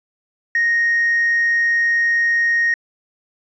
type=tone with tanh clipping; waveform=triangle; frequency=1864.7 Hz; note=A#6; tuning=in tune; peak=-14 dBFS; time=0.55-2.74 s; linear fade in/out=2 ms; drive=5 dB; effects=resampled to 16000 Hz